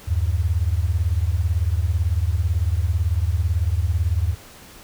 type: beating tone pair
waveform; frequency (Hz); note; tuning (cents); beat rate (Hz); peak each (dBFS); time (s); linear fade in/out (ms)
sine; 77.3 / 95.3; D#2 / G2; -11 / -48; 18; -20 / -21; 0.07-4.35; 20
effects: pink hiss -44 dBFS RMS until 4.83 s